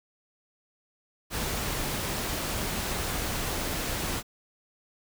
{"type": "noise", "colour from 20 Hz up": "pink", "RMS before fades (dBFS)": -31, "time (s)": [1.3, 4.23], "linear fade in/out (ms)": 50, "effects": []}